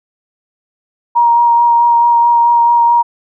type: tone with vibrato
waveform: sine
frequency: 943 Hz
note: A#5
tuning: 20 cents sharp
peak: -6 dBFS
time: 1.15-3.03 s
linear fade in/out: 20 ms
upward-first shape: sine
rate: 4.6 Hz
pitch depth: 12 cents each way
effects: none